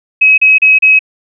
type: tone bursts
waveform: sine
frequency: 2552 Hz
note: D#7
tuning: 43 cents sharp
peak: -3 dBFS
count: 4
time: 0.21-0.992 s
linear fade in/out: 10 ms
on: 170 ms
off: 34 ms
effects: none